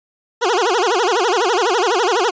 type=tone with vibrato; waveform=20% pulse; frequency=415.3 Hz; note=G#4; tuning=in tune; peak=-9 dBFS; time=0.41-2.31 s; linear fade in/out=20 ms; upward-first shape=sine; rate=12 Hz; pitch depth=290 cents each way; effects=resampled to 16000 Hz